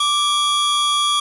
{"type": "tone pair together", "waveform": "45% pulse", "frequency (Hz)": [1174.7, 3323], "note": ["D6", "G#7"], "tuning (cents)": [0, 0], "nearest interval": "octave + tritone", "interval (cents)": 1800, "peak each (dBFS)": -18, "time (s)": [0, 1.2], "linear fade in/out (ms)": 5, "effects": ["resampled to 24000 Hz", "7-bit"]}